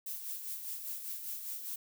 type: noise with tremolo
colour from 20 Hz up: violet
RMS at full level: -39 dBFS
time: 0.06-1.76 s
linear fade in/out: 5 ms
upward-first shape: sine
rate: 5 Hz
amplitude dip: 50%
effects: none